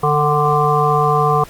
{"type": "harmonic tone with a mistuned harmonic", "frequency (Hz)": 148.8, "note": "D3", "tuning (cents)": 23, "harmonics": [1, 3, 5, 7, 8], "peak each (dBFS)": [-18, -18, -18, -18, -18], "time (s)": [0.03, 1.44], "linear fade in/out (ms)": 5, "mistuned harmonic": 8, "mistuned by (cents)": -22, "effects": ["pink hiss -40 dBFS RMS until 1.49 s", "Opus 32 kbps"]}